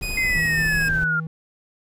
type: noise with tremolo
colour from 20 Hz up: brown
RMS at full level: -29 dBFS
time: 0.01-1.04 s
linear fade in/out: 2 ms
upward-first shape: sine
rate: 14 Hz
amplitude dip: 25%
type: tone with pitch glide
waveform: sawtooth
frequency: 2489 to 2565 Hz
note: D#7 to E7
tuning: 0 to -48 cents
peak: -24 dBFS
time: 0.02-0.89 s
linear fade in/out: 10 ms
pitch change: +52 cents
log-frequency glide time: 0.12-0.42 s
type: linear sweep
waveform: sine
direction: down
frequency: 2093 to 1384 Hz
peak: -19 dBFS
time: 0.17-1.2 s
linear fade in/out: 5 ms
type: tone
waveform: triangle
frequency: 160.6 Hz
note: E3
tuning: 45 cents flat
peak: -25 dBFS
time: 0.35-1.27 s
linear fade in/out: 2 ms
effects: none